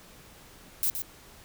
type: noise with echo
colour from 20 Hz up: violet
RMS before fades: -26 dBFS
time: 0.83-0.9 s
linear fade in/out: 0 ms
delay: 120 ms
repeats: 1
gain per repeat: -7 dB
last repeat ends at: 1.02 s
effects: pink hiss -52 dBFS RMS until 1.44 s